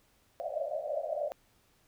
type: band-pass noise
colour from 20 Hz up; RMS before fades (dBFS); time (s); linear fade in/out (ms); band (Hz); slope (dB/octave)
pink; -35; 0.4-1.32; 0; 560 to 680; 96
effects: pink hiss -68 dBFS RMS until 1.87 s